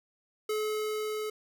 square tone with level ramp, 428.7 Hz, A4, 45 cents flat, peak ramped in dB -29 to -33 dBFS, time 0.49-1.3 s, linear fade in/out 5 ms, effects none

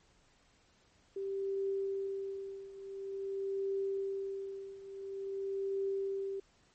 sine tone with tremolo, 391.2 Hz, G4, 4 cents flat, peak -31 dBFS, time 1.16-6.4 s, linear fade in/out 5 ms, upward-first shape triangle, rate 0.48 Hz, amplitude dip 85%, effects pink hiss -68 dBFS RMS until 6.74 s + MP3 32 kbps

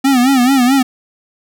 square tone with vibrato, 258.9 Hz, C4, 18 cents flat, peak -9 dBFS, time 0.04-0.83 s, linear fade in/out 10 ms, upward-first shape sine, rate 4.6 Hz, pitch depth 120 cents each way, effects none

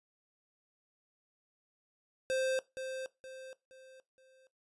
square tone with echo, 523.3 Hz, C5, in tune, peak -31 dBFS, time 2.3-2.59 s, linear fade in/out 0 ms, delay 470 ms, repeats 4, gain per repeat -8 dB, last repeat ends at 4.47 s, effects noise-tail reverb RT60 0.2 s tail -18 dB re dry + resampled to 24000 Hz

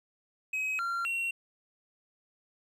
triangle tone with pitch steps, 2541 / 1378 / 2734 Hz, D#7 / F6 / F7, +36 / -24 / -37 cents, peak -28 dBFS, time 0.53-1.31 s, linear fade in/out 5 ms, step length 260 ms, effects none

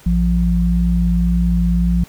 sine tone pair together, 57.58 / 174.61 Hz, A#1 / F3, -21 / 0 cents, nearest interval octave + perfect fifth, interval 1921 cents, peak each -15 dBFS, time 0.06-2.04 s, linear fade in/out 5 ms, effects pink hiss -45 dBFS RMS until 2.08 s

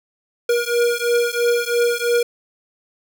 square beating tone pair, 475 / 478 Hz, A#4 / A#4, +33 / +43 cents, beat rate 3 Hz, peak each -20 dBFS, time 0.49-2.23 s, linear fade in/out 5 ms, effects none

